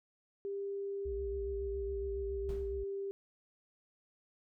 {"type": "tone with pitch glide", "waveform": "sine", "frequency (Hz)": [398, 394.8], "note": ["G4", "G4"], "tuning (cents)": [26, 12], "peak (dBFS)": -36, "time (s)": [0.45, 3.11], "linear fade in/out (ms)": 0, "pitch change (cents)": -14, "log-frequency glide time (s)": [0.63, 2.31]}
{"type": "tone with vibrato", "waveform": "sine", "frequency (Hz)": 61.74, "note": "B1", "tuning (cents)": 0, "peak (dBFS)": -40, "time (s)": [1.05, 2.84], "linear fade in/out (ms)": 10, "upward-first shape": "sine", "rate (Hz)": 7.2, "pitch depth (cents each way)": 200}
{"type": "noise with exponential decay", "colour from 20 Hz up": "brown", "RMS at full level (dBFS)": -42, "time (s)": [2.49, 2.84], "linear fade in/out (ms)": 1, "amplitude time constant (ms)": 76}
{"effects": []}